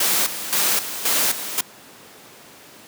white noise with tremolo, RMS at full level -19 dBFS, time 0-1.61 s, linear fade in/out 5 ms, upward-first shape square, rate 1.9 Hz, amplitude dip 70%, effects pink hiss -44 dBFS RMS until 2.87 s + high-pass 200 Hz 12 dB/octave

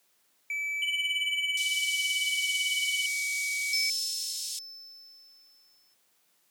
triangle tone with pitch glide, 2305 to 2268 Hz, D7 to C#7, -33 to +39 cents, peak -28 dBFS, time 0.5-3.9 s, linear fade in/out 2 ms, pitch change -28 cents, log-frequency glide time 1.05-2.7 s
triangle tone with tremolo, 2985 Hz, F#7, 15 cents sharp, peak -24 dBFS, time 0.82-3.06 s, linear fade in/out 2 ms, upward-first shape triangle, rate 18 Hz, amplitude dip 100%
white band-pass noise, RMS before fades -37 dBFS, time 1.57-4.59 s, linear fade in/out 2 ms, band 4000 to 9200 Hz, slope 24 dB/octave
triangle tone with exponential decay, 5274 Hz, E8, in tune, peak -24 dBFS, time 3.73-5.94 s, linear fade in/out 2 ms, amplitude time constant 480 ms
effects white hiss -69 dBFS RMS until 6.5 s + high-pass 150 Hz 12 dB/octave

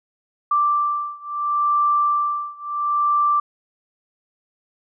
sine beating tone pair, 1174.7 / 1175.43 Hz, D6 / D6, 0 / +1 cents, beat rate 0.73 Hz, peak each -20 / -21 dBFS, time 0.51-3.4 s, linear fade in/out 5 ms, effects none

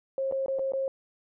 sine tone with dropouts, 537 Hz, C5, 45 cents sharp, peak -26 dBFS, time 0.18-0.88 s, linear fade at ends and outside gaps 1 ms, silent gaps 0.313-0.323 / 0.461-0.482 / 0.587-0.593 / 0.721-0.735 s, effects none

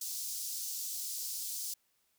pink high-pass noise, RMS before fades -39 dBFS, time 0.01-1.74 s, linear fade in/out 5 ms, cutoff 5000 Hz, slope 24 dB/octave, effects white hiss -75 dBFS RMS until 2.18 s

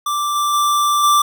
square tone with level steps, 1174.7 Hz, D6, in tune, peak -18 / -16 / -14 / -11 dBFS, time 0.06-1.22 s, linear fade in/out 5 ms, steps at 0.35 / 0.53 / 1.03 s, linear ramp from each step 10 ms, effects none

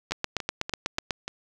two click trains, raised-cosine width 0.2 ms, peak -15 / -9 dBFS, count 5 / 9, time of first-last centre 0.11-1.28 / 0.12-1.108 s, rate 3.42 / 8.1 Hz, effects none

